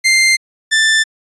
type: tone pair in turn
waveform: sawtooth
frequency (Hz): 2093 / 1769.5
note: C7 / A6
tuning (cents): 0 / +9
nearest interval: minor third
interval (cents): 291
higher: first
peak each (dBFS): -5 / -6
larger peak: first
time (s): 0.04-0.37 / 0.71-1.04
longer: neither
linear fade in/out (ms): 20
effects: resampled to 22050 Hz